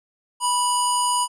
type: tone with low-pass filter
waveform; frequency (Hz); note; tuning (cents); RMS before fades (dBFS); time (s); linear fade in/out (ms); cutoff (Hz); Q
square; 981; B5; -12; -21; 0.4-1.28; 50; 9600; 8.9
effects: none